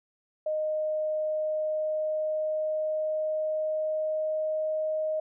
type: tone with pitch glide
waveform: sine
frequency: 618 to 623.4 Hz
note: D#5 to D#5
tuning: -12 to +3 cents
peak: -26 dBFS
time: 0.46-5.2 s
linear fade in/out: 5 ms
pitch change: +15 cents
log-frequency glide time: 1.15-4.9 s
effects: none